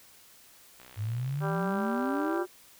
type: click train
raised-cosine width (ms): 0.3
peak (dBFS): -34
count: 100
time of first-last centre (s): 0.8-2.376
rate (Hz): 62.8
type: exponential sweep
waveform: sine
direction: up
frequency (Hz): 100.3 to 370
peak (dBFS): -29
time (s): 0.96-2.47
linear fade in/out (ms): 50
type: harmonic tone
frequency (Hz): 196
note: G3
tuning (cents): 0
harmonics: 2 / 3 / 4 / 5 / 6 / 7 / 8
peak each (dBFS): -35 / -37 / -38 / -39 / -40 / -40 / -41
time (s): 1.4-2.46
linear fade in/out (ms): 50
effects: white hiss -56 dBFS RMS until 2.79 s